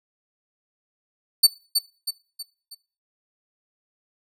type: tone with echo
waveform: sawtooth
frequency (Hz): 4500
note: C#8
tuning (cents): +25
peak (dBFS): -7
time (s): 1.43-1.47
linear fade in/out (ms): 10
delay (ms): 320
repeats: 4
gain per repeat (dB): -7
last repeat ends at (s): 2.75
effects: noise-tail reverb RT60 0.4 s tail -23 dB re dry